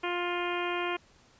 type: harmonic tone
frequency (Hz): 351.9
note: F4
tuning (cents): +13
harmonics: 1 / 2 / 3 / 4 / 5 / 6 / 7 / 8 / 9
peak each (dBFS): -33 / -37 / -36 / -39 / -42 / -41 / -38 / -43 / -45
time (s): 0.03-0.97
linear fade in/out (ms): 10
effects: pink hiss -61 dBFS RMS until 1.39 s + resampled to 16000 Hz